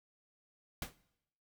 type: noise with exponential decay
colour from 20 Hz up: pink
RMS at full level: -36 dBFS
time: 0.82-0.95 s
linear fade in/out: 2 ms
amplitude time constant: 28 ms
effects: noise-tail reverb RT60 0.8 s tail -20 dB re dry